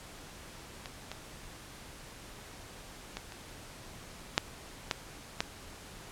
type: clicks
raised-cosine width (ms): 0.2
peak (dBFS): -23 / -22 / -20 / -27 / -6 / -11 / -11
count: 7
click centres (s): 0.858 / 1.116 / 3.17 / 3.322 / 4.379 / 4.912 / 5.405
effects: pink hiss -49 dBFS RMS until 6.11 s + low-pass 11000 Hz 12 dB/octave